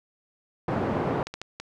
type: band-pass noise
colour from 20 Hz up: pink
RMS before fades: -27 dBFS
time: 0.68-1.23 s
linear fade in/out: 2 ms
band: 140 to 910 Hz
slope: 12 dB/octave
type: clicks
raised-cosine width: 0.2 ms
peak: -18 dBFS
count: 4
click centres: 1.27 / 1.34 / 1.416 / 1.6 s
effects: none